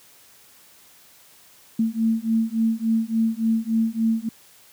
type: beating tone pair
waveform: sine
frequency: 223.1 / 226.6 Hz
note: A3 / A#3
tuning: +24 / -49 cents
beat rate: 3.5 Hz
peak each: -22 dBFS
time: 1.79-4.29 s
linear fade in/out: 5 ms
effects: white hiss -52 dBFS RMS until 4.72 s + high-pass 60 Hz 12 dB/octave